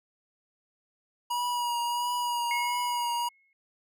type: tone with vibrato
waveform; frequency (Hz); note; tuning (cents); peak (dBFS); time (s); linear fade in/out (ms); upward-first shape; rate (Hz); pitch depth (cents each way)
square; 962; B5; -46; -28; 1.3-3.29; 10; triangle; 1.5; 27
type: tone with exponential decay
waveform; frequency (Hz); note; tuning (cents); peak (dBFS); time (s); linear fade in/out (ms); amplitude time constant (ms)
sine; 2174; C#7; -34; -28; 2.51-3.53; 1; 220
effects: none